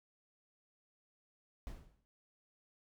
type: noise with exponential decay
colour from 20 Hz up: brown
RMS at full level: -42 dBFS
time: 1.67-2.05 s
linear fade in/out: 0 ms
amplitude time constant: 82 ms
effects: none